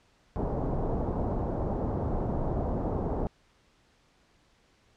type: low-pass noise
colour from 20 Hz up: pink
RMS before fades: -30 dBFS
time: 0.36-3.27 s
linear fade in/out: 0 ms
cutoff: 840 Hz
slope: 24 dB/octave
effects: pink hiss -65 dBFS RMS until 4.96 s + low-pass 6000 Hz 12 dB/octave